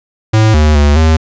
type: tone with pitch steps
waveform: square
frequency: 109.3 / 76.1 / 72.8 / 79.5 Hz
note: A2 / D#2 / D2 / D#2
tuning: -11 / -38 / -15 / +38 cents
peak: -6 dBFS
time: 0.33-1.17 s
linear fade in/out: 10 ms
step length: 210 ms
effects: resampled to 16000 Hz